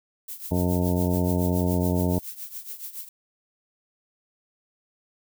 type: noise with tremolo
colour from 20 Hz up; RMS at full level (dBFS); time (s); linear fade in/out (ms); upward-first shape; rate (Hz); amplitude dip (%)
violet; -34; 0.28-3.09; 5; triangle; 7.1; 85
type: harmonic tone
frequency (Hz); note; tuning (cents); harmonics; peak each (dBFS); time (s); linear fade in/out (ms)
89.3; F2; +39; 1 / 2 / 3 / 4 / 5 / 6 / 7 / 8 / 10; -25 / -25 / -28 / -32 / -33 / -38 / -33 / -43 / -38; 0.51-2.19; 5
effects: none